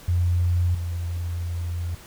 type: tone pair in turn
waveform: sine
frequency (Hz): 87.9 / 86.04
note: F2 / F2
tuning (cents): +12 / -25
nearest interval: unison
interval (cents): 37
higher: first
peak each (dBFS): -18 / -25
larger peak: first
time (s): 0.08-0.75 / 0.75-1.95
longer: second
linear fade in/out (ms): 5
effects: pink hiss -46 dBFS RMS until 2.06 s